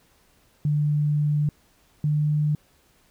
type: tone pair in turn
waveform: sine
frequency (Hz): 148.4 / 149.86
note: D3 / D3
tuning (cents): +18 / +35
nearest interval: unison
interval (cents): 17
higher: second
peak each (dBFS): -19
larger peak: neither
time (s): 0.65-1.49 / 2.04-2.55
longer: first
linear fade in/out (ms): 2
effects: pink hiss -61 dBFS RMS until 3.1 s